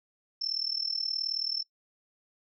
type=tone with amplitude modulation; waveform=sine; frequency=5340 Hz; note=E8; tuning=22 cents sharp; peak=-25 dBFS; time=0.41-1.63 s; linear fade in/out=10 ms; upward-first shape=sine; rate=38.8 Hz; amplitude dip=85%; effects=noise-tail reverb RT60 0.1 s tail -24 dB re dry